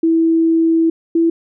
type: tone pair in turn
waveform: sine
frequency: 327.5 / 331.9 Hz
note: E4 / E4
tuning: -11 / +12 cents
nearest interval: unison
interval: 23 cents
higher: second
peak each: -10 dBFS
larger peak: neither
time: 0.03-0.9 / 1.15-1.3 s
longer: first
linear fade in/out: 5 ms
effects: none